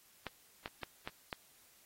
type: clicks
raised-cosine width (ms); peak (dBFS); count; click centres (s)
0.3; -24; 5; 0.267 / 0.659 / 0.833 / 1.075 / 1.328
effects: white hiss -65 dBFS RMS until 1.85 s + AAC 48 kbps